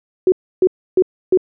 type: tone bursts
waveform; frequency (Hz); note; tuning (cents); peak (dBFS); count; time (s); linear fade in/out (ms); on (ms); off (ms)
sine; 370; F#4; 0; -8; 4; 0.27-1.374; 2; 51; 300
effects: none